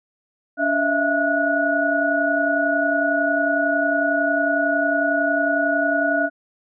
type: tone cluster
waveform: sine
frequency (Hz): 286.7 / 643 / 674 / 1462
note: D4 / E5 / E5 / F#6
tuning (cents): -42 / -43 / +38 / -21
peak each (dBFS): -24 / -24 / -22 / -21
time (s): 0.57-6.3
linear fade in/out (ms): 50
effects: none